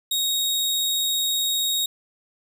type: tone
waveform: sawtooth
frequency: 3761 Hz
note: A#7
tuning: 15 cents sharp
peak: -18 dBFS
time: 0.11-1.86 s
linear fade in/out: 5 ms
effects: none